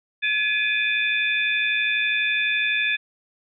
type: tone cluster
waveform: sine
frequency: 1704 / 2379 / 2491 / 3522 Hz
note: G#6 / D7 / D#7 / A7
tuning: +44 / +22 / +1 / +1 cents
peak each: -24 / -29 / -23 / -28 dBFS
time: 0.22-2.97 s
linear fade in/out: 20 ms
effects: none